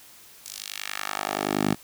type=tone with high-pass filter sweep; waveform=10% pulse; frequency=50.6 Hz; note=G#1; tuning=44 cents flat; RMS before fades=-29 dBFS; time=0.44-1.75 s; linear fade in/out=20 ms; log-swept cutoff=6700 to 180 Hz; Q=1.2; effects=white hiss -50 dBFS RMS until 1.83 s